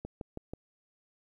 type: click train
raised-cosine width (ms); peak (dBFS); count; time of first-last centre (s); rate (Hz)
2; -25; 4; 0.05-0.535; 6.18
effects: 11-bit